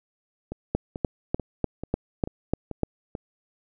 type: two click trains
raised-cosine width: 2 ms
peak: -9 / -19 dBFS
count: 8 / 7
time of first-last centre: 0.75-2.833 / 0.52-3.152 s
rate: 3.36 / 2.28 Hz
effects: none